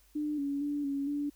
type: tone with pitch steps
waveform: sine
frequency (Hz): 299.1 / 281.7 / 290.3 / 278.8 / 289.4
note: D4 / C#4 / D4 / C#4 / D4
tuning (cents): +32 / +28 / -20 / +10 / -25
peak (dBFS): -30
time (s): 0.15-1.3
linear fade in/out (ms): 10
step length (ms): 230
effects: added 50 Hz sine -63 dBFS peak until 1.35 s + white hiss -66 dBFS RMS until 1.35 s